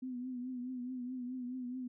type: tone with vibrato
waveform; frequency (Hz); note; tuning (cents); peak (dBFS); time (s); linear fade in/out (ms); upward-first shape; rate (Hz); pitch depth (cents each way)
sine; 251.2; B3; +30; -38; 0.02-1.88; 10; triangle; 4.7; 65
effects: none